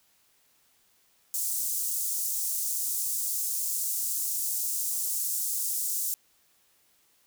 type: high-pass noise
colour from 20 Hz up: pink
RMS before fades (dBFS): -30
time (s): 1.34-6.14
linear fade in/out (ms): 0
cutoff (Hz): 7000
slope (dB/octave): 24
effects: white hiss -66 dBFS RMS until 7.26 s